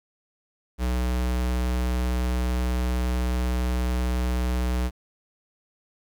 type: tone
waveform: square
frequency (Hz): 61.8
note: B1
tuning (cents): +2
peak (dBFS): -23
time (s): 0.78-4.91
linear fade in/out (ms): 50
effects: 9-bit